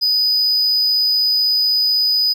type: tone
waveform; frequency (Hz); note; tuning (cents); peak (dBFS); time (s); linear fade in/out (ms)
triangle; 4978; D#8; 0; -12; 0.01-2.34; 20
effects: none